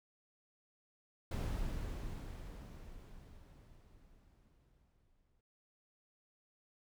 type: noise with exponential decay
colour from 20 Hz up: brown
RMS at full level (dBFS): -36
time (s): 1.31-5.41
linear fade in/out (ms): 5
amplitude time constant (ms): 890
effects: none